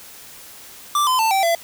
square tone with pitch steps, 1174.7 / 1022.6 / 890.3 / 775 / 674.7 Hz, D6 / C6 / A5 / G5 / E5, 0 / -40 / +20 / -20 / +40 cents, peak -16 dBFS, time 0.95-1.55 s, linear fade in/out 2 ms, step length 120 ms, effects white hiss -41 dBFS RMS until 1.63 s

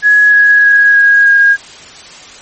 sine tone with pitch steps, 1679 / 1666.4 / 1654 / 1641.6 / 1629.3 Hz, G#6 / G#6 / G#6 / G#6 / G#6, +18 / +5 / -8 / -21 / -34 cents, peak -3 dBFS, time 0.02-1.57 s, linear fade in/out 50 ms, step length 310 ms, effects white hiss -33 dBFS RMS until 2.41 s + MP3 32 kbps

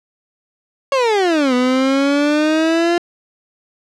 30% pulse exponential two-way sweep, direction down then up, 560 to 246.9 to 348.4 Hz, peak -10 dBFS, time 0.92-2.98 s, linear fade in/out 2 ms, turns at 1.54 s, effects low-pass 5000 Hz 12 dB/octave

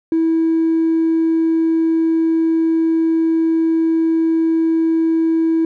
sine tone with hard clipping, 325.8 Hz, E4, 20 cents flat, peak -13 dBFS, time 0.12-5.65 s, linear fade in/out 2 ms, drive 1 dB, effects none

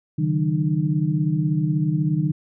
sine tone cluster, 139.3 / 155.7 / 187.8 / 304 Hz, C#3 / D#3 / F#3 / D#4, +9 / +2 / +26 / -40 cents, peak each -26 / -20 / -27 / -27 dBFS, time 0.18-2.32 s, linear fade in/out 10 ms, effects none

